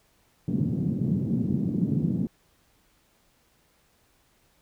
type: band-pass noise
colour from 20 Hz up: white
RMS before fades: -26 dBFS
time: 0.48-2.27 s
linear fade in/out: 2 ms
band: 130 to 230 Hz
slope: 24 dB/octave
effects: pink hiss -65 dBFS RMS until 4.61 s